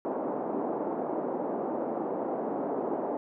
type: band-pass noise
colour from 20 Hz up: pink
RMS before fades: -32 dBFS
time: 0.05-3.17 s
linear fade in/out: 0 ms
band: 260 to 840 Hz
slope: 24 dB/octave
effects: none